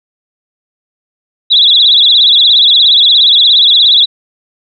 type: tone with vibrato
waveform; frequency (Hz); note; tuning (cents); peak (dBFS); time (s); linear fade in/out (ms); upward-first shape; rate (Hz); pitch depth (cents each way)
sine; 3635; A#7; -44; -3; 1.5-4.06; 20; sine; 17; 160
effects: none